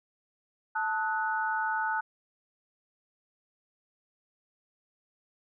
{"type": "chord", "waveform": "sine", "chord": "D# diminished", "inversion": "second", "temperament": "equal with one note detuned", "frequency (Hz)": [880, 1272.1, 1480], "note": ["A5", "D#6", "F#6"], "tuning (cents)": [0, 38, 0], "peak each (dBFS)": [-30, -36, -31], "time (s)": [0.75, 2.01], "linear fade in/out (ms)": 10, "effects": []}